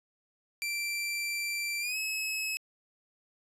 sawtooth tone with pitch glide, 2349 to 2576 Hz, D7 to E7, 0 to -41 cents, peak -28 dBFS, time 0.62-2.57 s, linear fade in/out 0 ms, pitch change +159 cents, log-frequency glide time 1.8-1.97 s, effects resampled to 32000 Hz

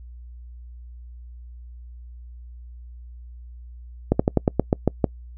slowing click train, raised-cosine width 2 ms, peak -3 dBFS, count 9, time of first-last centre 4.12-5.042 s, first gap 75 ms, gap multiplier 1.12, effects noise-tail reverb RT60 0.1 s tail -26 dB re dry + added 60 Hz sine -38 dBFS peak until 5.37 s

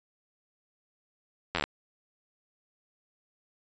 slowing click train, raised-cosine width 0.3 ms, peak -12 dBFS, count 8, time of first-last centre 1.55-1.64 s, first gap 11 ms, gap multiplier 1.05, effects resampled to 16000 Hz

